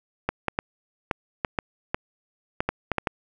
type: clicks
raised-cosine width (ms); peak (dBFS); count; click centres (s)
0.5; -8; 12; 0.29 / 0.483 / 0.589 / 1.112 / 1.448 / 1.588 / 1.945 / 2.605 / 2.69 / 2.917 / 2.983 / 3.072
effects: none